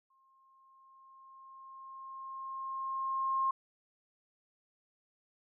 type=tone with exponential growth; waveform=sine; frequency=1067 Hz; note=C6; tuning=34 cents sharp; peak=-27 dBFS; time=0.1-3.51 s; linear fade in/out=5 ms; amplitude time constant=740 ms; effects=none